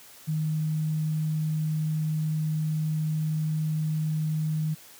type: tone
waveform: sine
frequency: 155.56 Hz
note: D#3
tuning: in tune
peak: -24 dBFS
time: 0.27-4.75 s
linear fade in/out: 20 ms
effects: white hiss -50 dBFS RMS until 4.99 s + high-pass 80 Hz 12 dB/octave